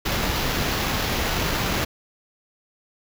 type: noise with sample-and-hold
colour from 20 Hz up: pink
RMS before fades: -24 dBFS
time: 0.05-1.85 s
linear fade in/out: 10 ms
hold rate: 8820 Hz
effects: none